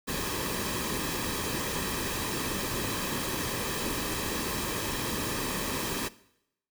pink noise with comb filter, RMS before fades -32 dBFS, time 0.07-6.09 s, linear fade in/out 20 ms, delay 1.4 ms, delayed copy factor -0.55, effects noise-tail reverb RT60 0.8 s tail -19 dB re dry

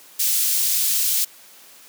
white high-pass noise, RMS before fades -20 dBFS, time 0.19-1.25 s, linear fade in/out 10 ms, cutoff 4100 Hz, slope 12 dB/octave, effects white hiss -47 dBFS RMS until 1.88 s + high-pass 200 Hz 12 dB/octave

